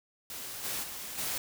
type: noise with level steps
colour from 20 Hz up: white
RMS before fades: -41 / -35 / -41 / -34 dBFS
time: 0.3-1.38 s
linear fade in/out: 2 ms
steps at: 0.63 / 0.82 / 1.17 s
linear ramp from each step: 20 ms
effects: none